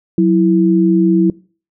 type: tone pair together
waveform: sine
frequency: 184.66 / 329.6 Hz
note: F#3 / E4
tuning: -3 / 0 cents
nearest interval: minor seventh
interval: 1003 cents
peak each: -11 dBFS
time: 0.18-1.3 s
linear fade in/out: 2 ms
effects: noise-tail reverb RT60 0.4 s tail -23 dB re dry